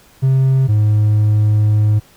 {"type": "tone pair in turn", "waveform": "triangle", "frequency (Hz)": [132.8, 105.92], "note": ["C3", "G#2"], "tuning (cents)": [26, 35], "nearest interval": "major third", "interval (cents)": 391, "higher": "first", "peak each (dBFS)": -7, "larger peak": "neither", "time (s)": [[0.22, 0.68], [0.68, 2]], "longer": "second", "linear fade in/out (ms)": 20, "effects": ["tanh soft clip ceiling -3 dBFS", "pink hiss -48 dBFS RMS until 2.16 s"]}